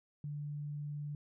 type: tone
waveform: sine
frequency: 146.83 Hz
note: D3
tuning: in tune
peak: -38 dBFS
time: 0.24-1.15 s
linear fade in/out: 2 ms
effects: none